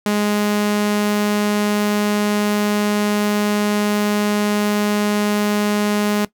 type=tone; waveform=sawtooth; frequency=207.8 Hz; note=G#3; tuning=1 cent sharp; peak=-12 dBFS; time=0.06-6.25 s; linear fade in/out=2 ms; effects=noise-tail reverb RT60 0.1 s tail -18 dB re dry